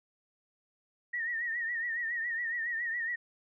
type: tone with vibrato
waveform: sine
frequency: 1869 Hz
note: A#6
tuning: 4 cents sharp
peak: -31 dBFS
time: 1.13-3.16 s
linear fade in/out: 10 ms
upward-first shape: triangle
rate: 7.2 Hz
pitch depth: 90 cents each way
effects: none